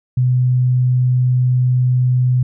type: tone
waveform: sine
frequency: 126 Hz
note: B2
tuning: 35 cents sharp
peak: -11 dBFS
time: 0.17-2.43 s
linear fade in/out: 5 ms
effects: none